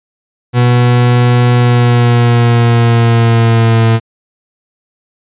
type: tone with pitch glide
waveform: 40% pulse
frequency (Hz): 122.2 to 113.36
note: B2 to A#2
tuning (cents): -18 to -48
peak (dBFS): -5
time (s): 0.53-4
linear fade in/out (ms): 50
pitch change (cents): -130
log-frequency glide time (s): 1.55-3.86
effects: resampled to 8000 Hz